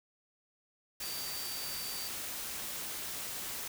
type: tone in noise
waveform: sine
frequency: 4634 Hz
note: D8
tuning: 24 cents flat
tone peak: -42 dBFS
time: 1.02-2.08 s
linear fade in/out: 5 ms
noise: white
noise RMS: -40 dBFS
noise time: 1-3.68 s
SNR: -5 dB
effects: none